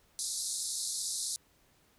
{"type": "band-pass noise", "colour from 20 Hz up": "white", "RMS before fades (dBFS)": -36, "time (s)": [0.19, 1.36], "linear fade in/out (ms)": 0, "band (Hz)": [3800, 11000], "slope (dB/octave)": 96, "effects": ["pink hiss -67 dBFS RMS until 1.98 s"]}